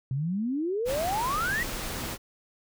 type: exponential sweep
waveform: sine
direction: up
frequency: 125.7 to 1975.5 Hz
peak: -26 dBFS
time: 0.11-1.63 s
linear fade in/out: 2 ms
type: noise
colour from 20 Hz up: pink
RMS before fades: -34 dBFS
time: 0.85-2.18 s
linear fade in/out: 50 ms
effects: none